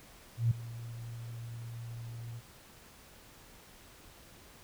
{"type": "tone with ADSR envelope", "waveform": "sine", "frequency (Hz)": 116.54, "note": "A#2", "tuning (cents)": 0, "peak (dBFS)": -22, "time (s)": [0.37, 2.41], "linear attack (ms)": 140, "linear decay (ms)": 6, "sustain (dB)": -18, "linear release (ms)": 32, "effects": ["pink hiss -56 dBFS RMS until 4.63 s"]}